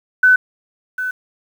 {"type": "tone with echo", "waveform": "sine", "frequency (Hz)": 1506, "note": "F#6", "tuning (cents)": 30, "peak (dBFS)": -7, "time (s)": [0.23, 0.36], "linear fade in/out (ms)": 5, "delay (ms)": 750, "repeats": 1, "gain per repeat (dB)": -12, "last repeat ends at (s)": 1.11, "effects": ["7-bit"]}